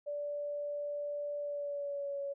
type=tone with pitch glide; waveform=sine; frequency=582 to 560.9 Hz; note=D5 to C#5; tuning=-16 to +20 cents; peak=-35 dBFS; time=0.06-2.34 s; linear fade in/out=20 ms; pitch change=-64 cents; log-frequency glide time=1.39-2.2 s; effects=none